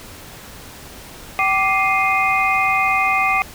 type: tone cluster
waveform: sine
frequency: 768 / 1175 / 2103 / 2483 Hz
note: G5 / D6 / C7 / D#7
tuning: -36 / +1 / +8 / -4 cents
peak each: -20 dBFS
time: 1.39-3.42 s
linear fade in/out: 0 ms
effects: pink hiss -38 dBFS RMS until 3.54 s